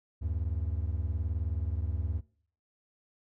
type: beating tone pair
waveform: triangle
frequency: 74.9 / 93.9 Hz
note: D2 / F#2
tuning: +35 / +26 cents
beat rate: 19 Hz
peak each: -29 / -32 dBFS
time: 0.21-2.21 s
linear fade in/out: 20 ms
effects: noise-tail reverb RT60 0.5 s tail -21 dB re dry